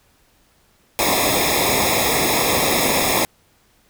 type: noise with comb filter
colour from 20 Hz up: pink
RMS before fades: -18 dBFS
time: 0.99-3.25 s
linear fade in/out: 0 ms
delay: 0.67 ms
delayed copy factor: -0.95
effects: pink hiss -58 dBFS RMS until 3.89 s